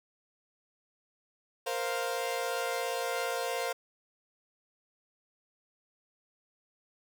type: chord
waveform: sawtooth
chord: Bb suspended second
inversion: none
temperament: equal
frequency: 466.2 / 523.3 / 698.5 Hz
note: Bb4 / C5 / F5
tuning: 0 / 0 / 0 cents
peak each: -32 / -31 / -32 dBFS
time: 1.66-3.73 s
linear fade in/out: 10 ms
effects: none